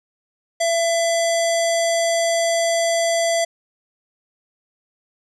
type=tone with low-pass filter; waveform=square; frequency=670 Hz; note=E5; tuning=28 cents sharp; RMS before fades=-19 dBFS; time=0.6-3.45 s; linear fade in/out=10 ms; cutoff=7700 Hz; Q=2.7; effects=none